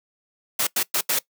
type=noise bursts at uneven times; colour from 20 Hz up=white; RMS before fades=-22 dBFS; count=4; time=0.59-0.67 / 0.76-0.83 / 0.94-1.01 / 1.09-1.19 s; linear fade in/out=5 ms; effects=noise-tail reverb RT60 0.1 s tail -20 dB re dry + high-pass 200 Hz 12 dB/octave